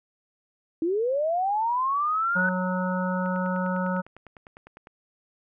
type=linear sweep; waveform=sine; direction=up; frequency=313.5 to 1515 Hz; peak=-22 dBFS; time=0.82-2.49 s; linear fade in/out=2 ms
type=harmonic tone; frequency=183.6 Hz; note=F#3; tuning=13 cents flat; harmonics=1 / 3 / 5 / 7 / 8; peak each=-26 / -31 / -33 / -34 / -35 dBFS; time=2.35-4.02 s; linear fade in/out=20 ms
type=click train; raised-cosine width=0.5 ms; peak=-30 dBFS; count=17; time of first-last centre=3.26-4.871 s; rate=9.93 Hz
effects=none